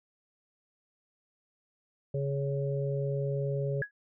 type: harmonic tone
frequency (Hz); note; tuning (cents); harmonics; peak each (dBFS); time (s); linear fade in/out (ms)
139.2; C#3; +8; 1 / 3 / 4; -30 / -35 / -36; 2.14-3.82; 5
type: tone with exponential decay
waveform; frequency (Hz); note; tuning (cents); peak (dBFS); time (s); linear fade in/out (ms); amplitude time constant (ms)
sine; 1669; G#6; +8; -26; 3.82-3.91; 2; 18
effects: none